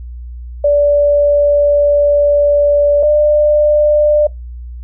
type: tone pair in turn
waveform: sine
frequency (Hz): 580 / 596.7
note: D5 / D5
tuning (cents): -22 / +27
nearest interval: unison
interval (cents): 49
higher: second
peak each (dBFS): -7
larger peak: neither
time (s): 0.64-3.03 / 3.03-4.27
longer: first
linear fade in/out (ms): 5
effects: noise-tail reverb RT60 0.2 s tail -24 dB re dry + added 60 Hz sine -25 dBFS peak until 4.83 s